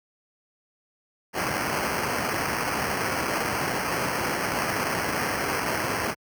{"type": "noise with sample-and-hold", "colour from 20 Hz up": "blue", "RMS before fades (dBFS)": -27, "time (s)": [1.33, 6.15], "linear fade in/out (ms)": 50, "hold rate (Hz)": 3675, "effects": ["high-pass 80 Hz 12 dB/octave"]}